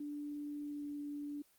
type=tone with pitch glide; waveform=sine; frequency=292.7 to 290.7 Hz; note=D4 to D4; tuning=-6 to -18 cents; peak=-40 dBFS; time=0-1.42 s; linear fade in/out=5 ms; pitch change=-12 cents; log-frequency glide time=0.65-0.84 s; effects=white hiss -70 dBFS RMS until 1.58 s + Opus 24 kbps